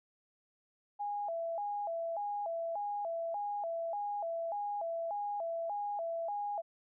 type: tone with vibrato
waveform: sine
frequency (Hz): 740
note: F#5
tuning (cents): 0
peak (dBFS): -34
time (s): 0.99-6.62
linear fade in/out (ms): 20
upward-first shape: square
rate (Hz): 1.7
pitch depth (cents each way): 180
effects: none